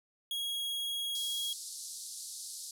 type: tone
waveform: 45% pulse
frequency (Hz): 3306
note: G#7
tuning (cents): -9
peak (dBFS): -33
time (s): 0.31-1.53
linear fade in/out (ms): 2
type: band-pass noise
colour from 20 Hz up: white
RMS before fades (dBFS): -44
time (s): 1.15-2.71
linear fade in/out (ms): 2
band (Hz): 4000 to 11000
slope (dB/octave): 48
effects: none